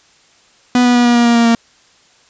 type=tone with pitch steps; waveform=45% pulse; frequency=246.9 / 244.6 / 242.4 / 240.1 / 237.9 / 235.8 / 233.6 / 231.4 Hz; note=B3 / B3 / B3 / B3 / A#3 / A#3 / A#3 / A#3; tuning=0 / -16 / -32 / -49 / +35 / +20 / +4 / -13 cents; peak=-8 dBFS; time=0.75-1.55 s; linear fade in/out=2 ms; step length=100 ms; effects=white hiss -50 dBFS RMS until 2.29 s + resampled to 16000 Hz